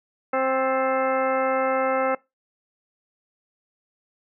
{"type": "harmonic tone with a mistuned harmonic", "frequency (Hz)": 263.3, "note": "C4", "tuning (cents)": 11, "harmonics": [1, 2, 3, 4, 5, 6, 7, 8, 10], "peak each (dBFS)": [-31, -23, -27, -33, -27, -38, -39, -34, -41], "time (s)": [0.33, 2.15], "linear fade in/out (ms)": 5, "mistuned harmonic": 7, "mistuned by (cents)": -73, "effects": ["noise-tail reverb RT60 0.2 s tail -21 dB re dry"]}